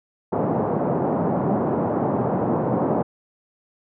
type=band-pass noise; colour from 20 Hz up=pink; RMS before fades=-22 dBFS; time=0.32-3.03 s; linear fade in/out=10 ms; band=140 to 910 Hz; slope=24 dB/octave; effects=none